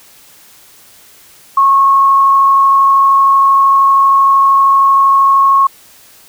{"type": "tone with frequency modulation", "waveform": "sine", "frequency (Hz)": 1094, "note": "C#6", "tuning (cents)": -23, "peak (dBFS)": -5, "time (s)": [1.57, 5.67], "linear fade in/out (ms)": 5, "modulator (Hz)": 32.9, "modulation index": 0.4, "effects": ["white hiss -42 dBFS RMS until 6.28 s"]}